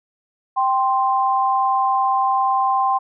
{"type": "tone pair together", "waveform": "sine", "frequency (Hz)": [784, 1046.5], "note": ["G5", "C6"], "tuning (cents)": [0, 0], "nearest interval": "perfect fourth", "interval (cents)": 500, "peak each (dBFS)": -18, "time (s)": [0.56, 2.99], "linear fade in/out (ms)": 20, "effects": []}